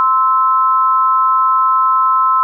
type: tone pair together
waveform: sine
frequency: 1039.7 / 1310 Hz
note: C6 / E6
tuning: -11 / -11 cents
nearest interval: major third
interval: 400 cents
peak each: -12 dBFS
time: 0-2.43 s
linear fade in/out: 0 ms
effects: none